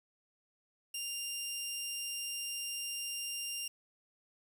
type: tone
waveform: 15% pulse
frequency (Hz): 2794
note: F7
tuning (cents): 0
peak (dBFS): -30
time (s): 0.94-3.68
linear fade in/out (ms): 5
effects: 10-bit